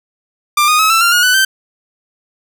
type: tone with pitch steps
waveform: sawtooth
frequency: 1189 / 1235.2 / 1283.2 / 1333.1 / 1384.9 / 1438.7 / 1494.6 / 1552.7 Hz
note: D6 / D#6 / E6 / E6 / F6 / F#6 / F#6 / G6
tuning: +21 / -13 / -47 / +19 / -15 / -49 / +17 / -17 cents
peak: -5 dBFS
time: 0.57-1.45 s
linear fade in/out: 5 ms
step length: 110 ms
effects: none